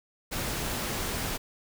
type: noise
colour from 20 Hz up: pink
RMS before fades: -32 dBFS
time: 0.31-1.38 s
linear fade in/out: 20 ms
effects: none

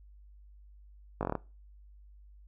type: slowing click train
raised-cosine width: 1 ms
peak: -17 dBFS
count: 7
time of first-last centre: 1.21-1.353 s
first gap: 19 ms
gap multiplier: 1.09
effects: noise-tail reverb RT60 0.3 s tail -21 dB re dry + added 50 Hz sine -52 dBFS peak until 2.47 s

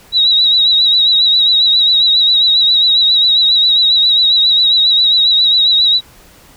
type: tone with vibrato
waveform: sine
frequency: 3862 Hz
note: B7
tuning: 39 cents flat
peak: -7 dBFS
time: 0.12-6.01 s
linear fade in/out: 50 ms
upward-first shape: triangle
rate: 7.4 Hz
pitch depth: 68 cents each way
effects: pink hiss -43 dBFS RMS until 6.56 s

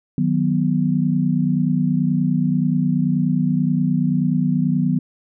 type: chord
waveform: sine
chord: B major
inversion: first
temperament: equal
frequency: 155.56 / 185 / 246.9 Hz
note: D#3 / F#3 / B3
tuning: 0 / 0 / 0 cents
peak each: -20 dBFS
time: 0.18-4.99 s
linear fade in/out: 2 ms
effects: none

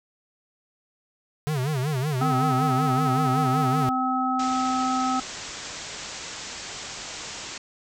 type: tone with vibrato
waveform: square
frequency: 140.2 Hz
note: C#3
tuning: 20 cents sharp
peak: -24 dBFS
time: 1.47-3.89 s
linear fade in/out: 0 ms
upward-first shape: sine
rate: 5.3 Hz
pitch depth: 190 cents each way
type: harmonic tone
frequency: 257.7 Hz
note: C4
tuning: 26 cents flat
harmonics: 1 / 3 / 5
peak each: -26 / -26 / -26 dBFS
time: 2.21-5.2 s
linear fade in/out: 5 ms
type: low-pass noise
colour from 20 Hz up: white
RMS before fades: -37 dBFS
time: 4.39-7.58 s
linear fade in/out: 5 ms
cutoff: 7700 Hz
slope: 96 dB/octave
effects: none

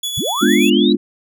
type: tone with tremolo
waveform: sawtooth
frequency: 3407 Hz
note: G#7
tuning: 44 cents sharp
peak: -16 dBFS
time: 0.03-0.7 s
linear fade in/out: 5 ms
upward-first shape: sine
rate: 8.6 Hz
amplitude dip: 40%
type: linear sweep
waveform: sine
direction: up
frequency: 58 to 3990 Hz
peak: -19 dBFS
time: 0.17-0.93 s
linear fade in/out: 10 ms
type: chord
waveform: sine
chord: G# diminished seventh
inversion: none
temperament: equal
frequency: 207.7 / 246.9 / 293.7 / 349.2 Hz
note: G#3 / B3 / D4 / F4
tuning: 0 / 0 / 0 / 0 cents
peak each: -16 dBFS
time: 0.41-0.97 s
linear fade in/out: 20 ms
effects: none

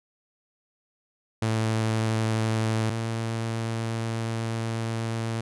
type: tone pair in turn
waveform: sawtooth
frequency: 111 / 113.53 Hz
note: A2 / A#2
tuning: +16 / -45 cents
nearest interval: unison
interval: 39 cents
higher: second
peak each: -19 / -23 dBFS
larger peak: first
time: 1.42-2.9 / 2.9-5.41 s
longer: second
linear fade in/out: 5 ms
effects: resampled to 24000 Hz

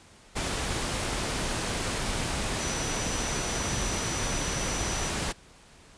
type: tone in noise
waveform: sine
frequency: 5920 Hz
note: F#8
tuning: in tune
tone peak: -36 dBFS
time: 2.59-5.1 s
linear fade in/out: 20 ms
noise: pink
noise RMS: -30 dBFS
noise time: 0.35-5.33 s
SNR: -9 dB
effects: pink hiss -54 dBFS RMS until 5.97 s + resampled to 22050 Hz

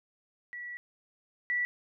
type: tone pair in turn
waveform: sine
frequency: 1943 / 1955.4 Hz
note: B6 / B6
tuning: -29 / -18 cents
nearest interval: unison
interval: 11 cents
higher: second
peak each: -38 / -27 dBFS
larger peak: second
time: 0.53-0.77 / 1.5-1.65 s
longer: first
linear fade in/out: 0 ms
effects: none

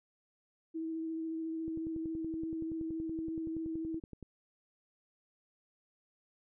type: tone with vibrato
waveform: sine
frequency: 323.4 Hz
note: E4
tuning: 33 cents flat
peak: -35 dBFS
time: 0.74-4 s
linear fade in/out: 20 ms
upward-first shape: sine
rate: 14 Hz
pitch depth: 14 cents each way
type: click train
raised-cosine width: 3 ms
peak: -33 dBFS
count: 28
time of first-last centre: 1.68-4.227 s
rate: 10.6 Hz
effects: none

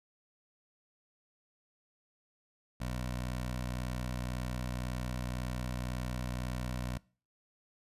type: tone with notch filter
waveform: 15% pulse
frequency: 61.9 Hz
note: B1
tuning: 5 cents sharp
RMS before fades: -37 dBFS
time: 2.8-6.98 s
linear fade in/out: 10 ms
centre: 360 Hz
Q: 1.7
effects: noise-tail reverb RT60 0.4 s tail -23 dB re dry + resampled to 32000 Hz

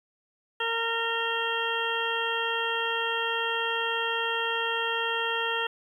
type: harmonic tone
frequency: 459.4 Hz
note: A#4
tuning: 25 cents flat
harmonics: 1 / 2 / 3 / 4 / 6 / 7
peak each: -33 / -33 / -33 / -33 / -33 / -33 dBFS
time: 0.6-5.67 s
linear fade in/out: 5 ms
effects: 10-bit

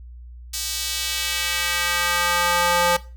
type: tone with high-pass filter sweep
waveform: square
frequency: 174.61 Hz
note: F3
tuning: in tune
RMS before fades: -22 dBFS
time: 0.53-2.97 s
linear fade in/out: 10 ms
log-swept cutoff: 5200 to 670 Hz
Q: 1.1
effects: noise-tail reverb RT60 0.3 s tail -17 dB re dry + added 60 Hz sine -37 dBFS peak until 3.16 s

